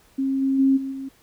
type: tone with level steps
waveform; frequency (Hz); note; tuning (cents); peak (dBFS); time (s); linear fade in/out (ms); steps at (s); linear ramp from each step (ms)
sine; 269.1; C4; +49; -20 / -18 / -14 / -26 / -29; 0.18-1.09; 10; 0.41 / 0.58 / 0.76 / 0.91; 20
effects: pink hiss -57 dBFS RMS until 1.22 s